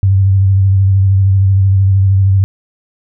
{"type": "tone with vibrato", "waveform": "sine", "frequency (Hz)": 96.8, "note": "G2", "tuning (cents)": -21, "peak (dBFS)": -6, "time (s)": [0.03, 2.44], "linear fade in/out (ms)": 0, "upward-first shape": "sine", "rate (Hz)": 13, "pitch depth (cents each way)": 34, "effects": []}